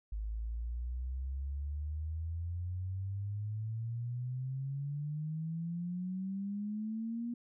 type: exponential sweep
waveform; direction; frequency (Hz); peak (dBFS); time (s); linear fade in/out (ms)
sine; up; 51.91 to 240; -35; 0.12-7.34; 5
effects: none